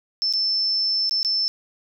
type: tone with dropouts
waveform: sine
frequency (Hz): 5300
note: E8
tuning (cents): +9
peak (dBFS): -19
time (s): 0.22-1.48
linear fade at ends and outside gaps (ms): 0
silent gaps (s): 0.326-0.336 / 1.094-1.11 / 1.23-1.248
effects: none